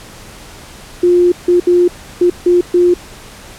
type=tone bursts at uneven times; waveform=sine; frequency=353.4 Hz; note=F4; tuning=21 cents sharp; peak=-6 dBFS; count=6; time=1.03-1.32 / 1.48-1.6 / 1.67-1.88 / 2.21-2.3 / 2.46-2.61 / 2.74-2.94 s; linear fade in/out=5 ms; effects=pink hiss -35 dBFS RMS until 3.58 s + low-pass 11000 Hz 12 dB/octave